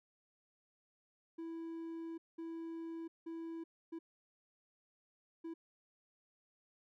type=tone bursts at uneven times; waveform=triangle; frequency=329.6 Hz; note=E4; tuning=in tune; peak=-40 dBFS; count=5; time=1.38-2.18 / 2.38-3.08 / 3.26-3.64 / 3.92-3.99 / 5.44-5.54 s; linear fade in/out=10 ms; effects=none